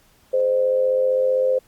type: tone with amplitude modulation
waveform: sine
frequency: 518 Hz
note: C5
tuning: 17 cents flat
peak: -13 dBFS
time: 0.33-1.59 s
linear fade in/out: 10 ms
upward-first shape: sine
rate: 95.5 Hz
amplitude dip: 60%
effects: pink hiss -57 dBFS RMS until 1.67 s + Opus 48 kbps